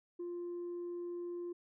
sine tone, 349.2 Hz, F4, in tune, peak -37 dBFS, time 0.19-1.53 s, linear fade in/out 10 ms, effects tanh soft clip ceiling -37 dBFS

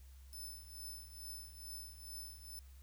5% pulse tone with tremolo, 5274 Hz, E8, in tune, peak -39 dBFS, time 0.33-2.59 s, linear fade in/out 0 ms, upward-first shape triangle, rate 2.3 Hz, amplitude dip 85%, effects added 66 Hz sine -54 dBFS peak until 2.82 s + white hiss -69 dBFS RMS until 2.82 s

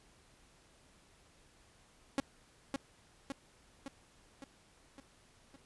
sawtooth tone with echo, 275.1 Hz, C#4, 13 cents flat, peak -26 dBFS, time 2.18-2.2 s, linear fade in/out 0 ms, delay 560 ms, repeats 6, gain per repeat -4 dB, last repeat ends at 5.56 s, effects pink hiss -65 dBFS RMS until 5.65 s + resampled to 24000 Hz

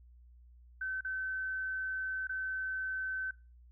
sine tone with dropouts, 1531 Hz, G6, 41 cents flat, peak -34 dBFS, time 0.81-3.31 s, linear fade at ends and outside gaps 5 ms, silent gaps 1.009-1.047 / 2.272-2.293 s, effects noise-tail reverb RT60 0.3 s tail -21 dB re dry + added 60 Hz sine -55 dBFS peak until 3.71 s

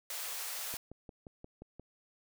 white high-pass noise, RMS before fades -40 dBFS, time 0.1-0.77 s, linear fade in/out 2 ms, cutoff 470 Hz, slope 48 dB/octave
click train, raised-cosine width 2 ms, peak -34 dBFS, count 7, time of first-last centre 0.74-1.796 s, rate 5.68 Hz
effects none

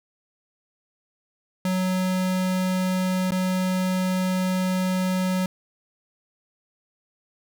square tone with dropouts, 185.2 Hz, F#3, 2 cents sharp, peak -22 dBFS, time 1.65-5.46 s, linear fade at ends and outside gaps 2 ms, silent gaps 3.308-3.319 s, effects none

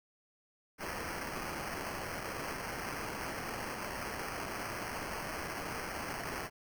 white noise with sample-and-hold, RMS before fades -40 dBFS, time 0.78-6.5 s, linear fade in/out 50 ms, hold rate 3675 Hz, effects none

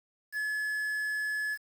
triangle tone with quantisation, 1710 Hz, A6, 50 cents flat, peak -28 dBFS, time 0.32-1.58 s, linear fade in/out 50 ms, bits 8, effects none

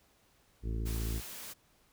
harmonic tone, 55.4 Hz, A1, 13 cents sharp, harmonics 1 / 2 / 3 / 4 / 5 / 6 / 7 / 8, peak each -33 / -39 / -50 / -46 / -51 / -48 / -52 / -53 dBFS, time 0.62-1.22 s, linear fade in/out 50 ms
white noise, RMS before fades -45 dBFS, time 0.85-1.54 s, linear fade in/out 20 ms
effects pink hiss -68 dBFS RMS until 1.92 s

